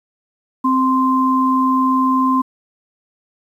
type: tone pair together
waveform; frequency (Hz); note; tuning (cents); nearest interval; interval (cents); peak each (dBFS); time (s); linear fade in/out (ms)
sine; 261.6 / 1043.1; C4 / C6; 0 / -6; 2 octaves; 2394; -15; 0.64-2.42; 10
effects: 8-bit